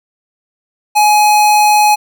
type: tone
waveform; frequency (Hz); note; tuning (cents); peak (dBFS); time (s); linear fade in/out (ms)
square; 841; G#5; +22; -7; 0.95-1.96; 20
effects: none

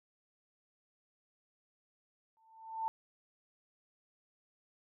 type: tone with exponential growth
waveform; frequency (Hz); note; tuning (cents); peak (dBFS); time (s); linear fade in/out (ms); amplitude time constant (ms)
sine; 892; A5; +23; -30; 2.37-2.88; 0; 110
effects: none

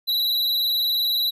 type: tone with vibrato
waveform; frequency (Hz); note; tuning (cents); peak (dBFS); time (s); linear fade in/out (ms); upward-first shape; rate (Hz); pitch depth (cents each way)
square; 3932; B7; -8; -20; 0.07-1.31; 20; sine; 20; 53
effects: none

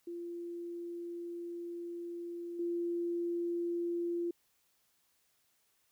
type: tone with level steps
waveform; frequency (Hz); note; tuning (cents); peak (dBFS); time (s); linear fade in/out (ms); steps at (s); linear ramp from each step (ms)
sine; 344.2; F4; -25; -39 / -32; 0.07-4.31; 5; 2.59; 5
effects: white hiss -74 dBFS RMS until 5.91 s

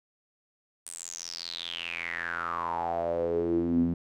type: tone with band-pass filter sweep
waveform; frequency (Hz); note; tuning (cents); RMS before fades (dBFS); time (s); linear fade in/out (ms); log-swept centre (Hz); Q
sawtooth; 85; F2; -46; -31; 0.86-3.94; 5; 9200 to 210; 8.6
effects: none

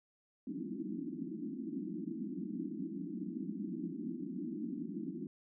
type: band-pass noise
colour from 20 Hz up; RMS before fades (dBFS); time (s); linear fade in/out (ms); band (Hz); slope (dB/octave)
white; -41; 0.47-5.27; 2; 170 to 340; 96
effects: none

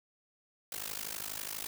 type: noise with amplitude modulation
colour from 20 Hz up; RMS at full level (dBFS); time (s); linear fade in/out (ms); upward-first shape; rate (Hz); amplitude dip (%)
white; -36; 0.72-1.67; 2; sine; 52.2; 95
effects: none

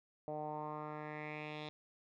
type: tone with low-pass filter sweep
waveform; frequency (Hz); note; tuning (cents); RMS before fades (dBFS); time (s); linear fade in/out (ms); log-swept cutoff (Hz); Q
10% pulse; 151.6; D#3; -45; -44; 0.28-1.69; 0; 650 to 3600; 3.7
effects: none

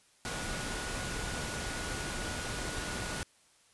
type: tone in noise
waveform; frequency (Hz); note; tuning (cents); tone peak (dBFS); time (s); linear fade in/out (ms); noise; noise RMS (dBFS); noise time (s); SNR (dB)
sine; 1456; F#6; -28; -44; 0.25-3.23; 0; pink; -37; 0.25-3.23; -10
effects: white hiss -65 dBFS RMS until 3.73 s + resampled to 24000 Hz

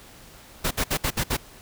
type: noise bursts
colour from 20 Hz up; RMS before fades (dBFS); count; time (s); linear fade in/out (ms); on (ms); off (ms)
pink; -24; 6; 0.64-1.37; 10; 70; 62
effects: pink hiss -48 dBFS RMS until 1.61 s

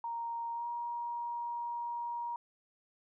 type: tone with pitch glide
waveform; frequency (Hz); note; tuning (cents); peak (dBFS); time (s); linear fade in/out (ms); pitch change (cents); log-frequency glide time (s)
sine; 932.3 to 947.5; A#5 to A#5; 0 to +28; -35; 0.04-2.36; 2; +28; 0.53-0.66
effects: none

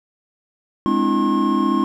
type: tone cluster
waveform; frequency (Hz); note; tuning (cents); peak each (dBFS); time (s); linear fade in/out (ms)
triangle; 208.2 / 260.5 / 296.6 / 331.5 / 1075; G#3 / C4 / D4 / E4 / C6; +5 / -7 / +17 / +10 / +47; -20; 0.86-1.84; 0
effects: none

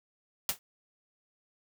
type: noise with exponential decay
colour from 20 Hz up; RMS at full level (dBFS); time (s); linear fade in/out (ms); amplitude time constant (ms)
white; -25; 0.49-0.59; 1; 20
effects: none

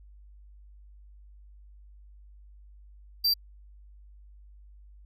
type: tone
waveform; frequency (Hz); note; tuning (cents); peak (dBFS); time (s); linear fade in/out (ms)
square; 4699; D8; 0; -22; 3.24-3.34; 10
effects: added 50 Hz sine -49 dBFS peak until 5.05 s

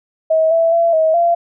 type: tone with pitch steps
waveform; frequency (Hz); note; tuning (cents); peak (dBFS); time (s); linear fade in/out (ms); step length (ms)
sine; 639 / 661 / 674 / 637 / 685; D#5 / E5 / E5 / D#5 / F5; +46 / +5 / +38 / +41 / -34; -10; 0.3-1.35; 10; 210
effects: none

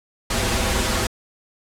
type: noise with comb filter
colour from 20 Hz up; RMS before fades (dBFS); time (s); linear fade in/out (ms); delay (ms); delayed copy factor
pink; -21; 0.3-1.07; 5; 6.8; -0.8
effects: low-pass 10000 Hz 12 dB/octave

